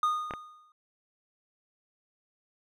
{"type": "tone with exponential decay", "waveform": "triangle", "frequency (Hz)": 1230, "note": "D#6", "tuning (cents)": -20, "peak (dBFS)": -20, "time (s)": [0.03, 0.72], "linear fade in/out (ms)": 2, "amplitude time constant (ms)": 150}
{"type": "clicks", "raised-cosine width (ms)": 0.5, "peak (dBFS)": -20, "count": 2, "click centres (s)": [0.309, 0.337]}
{"effects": []}